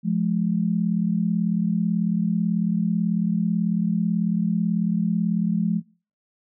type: tone pair together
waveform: sine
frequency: 174.61 / 212.8 Hz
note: F3 / G#3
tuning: 0 / +42 cents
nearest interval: minor third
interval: 342 cents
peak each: -22 dBFS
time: 0.03-5.82 s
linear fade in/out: 50 ms
effects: noise-tail reverb RT60 0.4 s tail -24 dB re dry